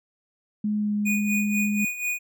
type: tone with pitch glide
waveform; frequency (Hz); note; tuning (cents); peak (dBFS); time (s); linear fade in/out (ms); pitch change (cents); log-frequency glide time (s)
sine; 210.4 to 207.7; G#3 to G#3; +23 to 0; -22; 0.64-1.85; 5; -23; 0.77-0.94
type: tone with tremolo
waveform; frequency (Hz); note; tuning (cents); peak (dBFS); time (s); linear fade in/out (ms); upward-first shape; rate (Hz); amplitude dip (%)
square; 2465; D#7; -17; -24; 1.05-2.19; 20; sine; 4.1; 70
effects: none